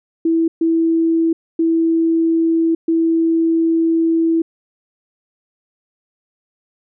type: tone bursts at uneven times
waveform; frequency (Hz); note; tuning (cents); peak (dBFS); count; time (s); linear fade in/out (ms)
sine; 328.4; E4; -6; -12; 4; 0.25-0.48 / 0.61-1.33 / 1.59-2.75 / 2.88-4.42; 5
effects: none